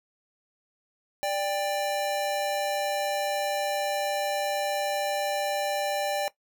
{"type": "tone pair together", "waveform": "square", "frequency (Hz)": [587.3, 794], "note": ["D5", "G5"], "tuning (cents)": [0, 22], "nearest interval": "perfect fourth", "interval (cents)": 522, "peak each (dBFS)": [-29, -30], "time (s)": [1.23, 6.28], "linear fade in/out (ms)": 0, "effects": ["noise-tail reverb RT60 0.1 s tail -17 dB re dry"]}